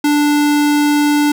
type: tone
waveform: square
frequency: 293.7 Hz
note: D4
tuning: in tune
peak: -11 dBFS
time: 0.04-1.32 s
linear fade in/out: 5 ms
effects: none